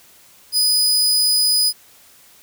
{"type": "tone", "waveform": "sawtooth", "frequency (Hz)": 4978, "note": "D#8", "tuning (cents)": 0, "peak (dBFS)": -11, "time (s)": [0.52, 1.73], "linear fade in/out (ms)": 50, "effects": ["white hiss -49 dBFS RMS until 2.42 s"]}